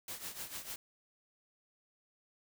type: noise with tremolo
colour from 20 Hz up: white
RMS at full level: -41 dBFS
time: 0.08-0.76 s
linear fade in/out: 2 ms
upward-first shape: triangle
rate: 6.7 Hz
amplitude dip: 80%
effects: none